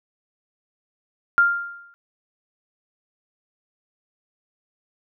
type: tone with exponential decay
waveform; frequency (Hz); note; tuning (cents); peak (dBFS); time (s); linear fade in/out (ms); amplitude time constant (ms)
sine; 1396.9; F6; 0; -10; 1.38-1.94; 0; 120
effects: none